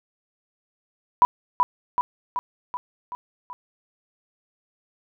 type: tone with echo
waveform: sine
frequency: 987.8 Hz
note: B5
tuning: in tune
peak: -10 dBFS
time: 1.22-1.25 s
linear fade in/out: 0 ms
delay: 380 ms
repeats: 6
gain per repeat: -4 dB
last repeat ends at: 3.53 s
effects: none